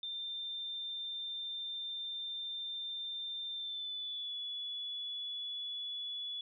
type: tone with pitch glide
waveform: sine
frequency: 3587 to 3417 Hz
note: A7 to G#7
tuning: +33 to +49 cents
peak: -38 dBFS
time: 0.03-6.41 s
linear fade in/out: 2 ms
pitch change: -84 cents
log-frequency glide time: 3.51-4.34 s
effects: none